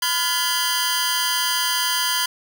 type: tone cluster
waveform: sawtooth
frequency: 1005 / 1418 / 1703 / 3130 / 4787 Hz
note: B5 / F6 / G#6 / G7 / D8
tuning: +30 / +26 / +43 / -3 / +32 cents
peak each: -22 / -25 / -26 / -21 / -22 dBFS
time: 0.02-2.26 s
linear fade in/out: 5 ms
effects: none